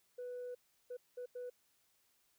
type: tone bursts at uneven times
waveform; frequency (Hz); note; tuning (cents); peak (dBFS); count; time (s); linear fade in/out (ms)
sine; 493.9; B4; 0; -40; 4; 0.18-0.55 / 0.9-0.97 / 1.17-1.26 / 1.35-1.5; 10
effects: tanh soft clip ceiling -40 dBFS + white hiss -75 dBFS RMS until 2.38 s